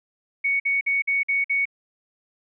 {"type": "tone bursts", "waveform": "sine", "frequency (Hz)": 2227, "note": "C#7", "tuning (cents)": 7, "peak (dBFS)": -19, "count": 6, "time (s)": [0.44, 1.655], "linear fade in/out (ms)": 10, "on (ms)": 160, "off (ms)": 51, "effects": []}